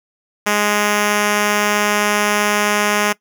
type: tone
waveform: 5% pulse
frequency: 207.7 Hz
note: G#3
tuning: in tune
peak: -3 dBFS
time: 0.46-3.13 s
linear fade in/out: 10 ms
effects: noise-tail reverb RT60 0.1 s tail -20 dB re dry